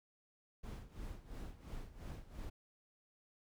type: noise with tremolo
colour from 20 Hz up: brown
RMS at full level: -45 dBFS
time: 0.63-2.5 s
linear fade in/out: 10 ms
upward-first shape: sine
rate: 2.9 Hz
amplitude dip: 80%
effects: none

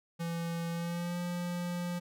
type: tone with pitch glide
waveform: square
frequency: 168.3 to 175.55 Hz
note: E3 to F3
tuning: +36 to +9 cents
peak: -34 dBFS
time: 0.19-2 s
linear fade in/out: 20 ms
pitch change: +73 cents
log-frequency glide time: 0.71-1.18 s
effects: none

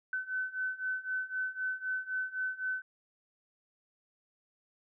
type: beating tone pair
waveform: sine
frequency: 1515 / 1518.9 Hz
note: F#6 / F#6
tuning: +40 / +45 cents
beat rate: 3.9 Hz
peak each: -37 / -35 dBFS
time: 0.13-2.82 s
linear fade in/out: 2 ms
effects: none

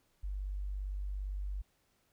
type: tone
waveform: sine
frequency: 48.78 Hz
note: G1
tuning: 8 cents flat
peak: -35 dBFS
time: 0.23-1.62 s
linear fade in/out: 10 ms
effects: pink hiss -74 dBFS RMS until 2.12 s

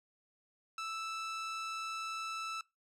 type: tone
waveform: sawtooth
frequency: 1318.5 Hz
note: E6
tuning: in tune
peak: -34 dBFS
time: 0.78-2.61 s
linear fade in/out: 2 ms
effects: noise-tail reverb RT60 0.2 s tail -21 dB re dry + low-pass 7000 Hz 12 dB/octave

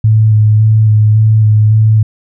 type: tone with vibrato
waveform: sine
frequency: 108.2 Hz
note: A2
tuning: 29 cents flat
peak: -4 dBFS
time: 0.04-2.03 s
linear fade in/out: 5 ms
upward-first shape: square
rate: 1.8 Hz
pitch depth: 17 cents each way
effects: none

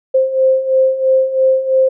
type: beating tone pair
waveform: sine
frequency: 523.3 / 526.3 Hz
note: C5 / C5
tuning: 0 / +10 cents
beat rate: 3 Hz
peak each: -16 / -11 dBFS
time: 0.14-1.89 s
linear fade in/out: 10 ms
effects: none

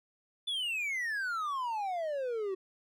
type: exponential sweep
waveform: triangle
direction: down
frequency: 3520 to 370.4 Hz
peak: -30 dBFS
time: 0.47-2.55 s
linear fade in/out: 10 ms
effects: none

